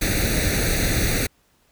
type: noise with comb filter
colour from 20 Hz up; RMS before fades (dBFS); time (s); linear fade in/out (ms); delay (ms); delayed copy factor
pink; -21; 0.01-1.27; 10; 0.48; +0.85
effects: pink hiss -62 dBFS RMS until 1.71 s